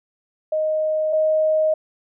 sine tone pair in turn, 622.3 / 624.8 Hz, D#5 / D#5, 0 / +7 cents, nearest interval unison, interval 7 cents, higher second, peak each -18 / -15 dBFS, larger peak second, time 0.52-1.13 / 1.13-1.74 s, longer neither, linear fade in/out 5 ms, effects none

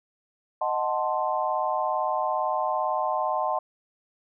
sine chord, D# diminished seventh, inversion none, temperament equal, 622.3 / 740 / 880 / 1046.5 Hz, D#5 / F#5 / A5 / C6, 0 / 0 / 0 / 0 cents, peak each -29 dBFS, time 0.61-3.59 s, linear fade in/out 5 ms, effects none

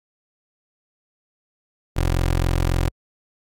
20% pulse tone, 43.65 Hz, F1, in tune, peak -13 dBFS, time 1.96-2.89 s, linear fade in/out 10 ms, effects AAC 64 kbps

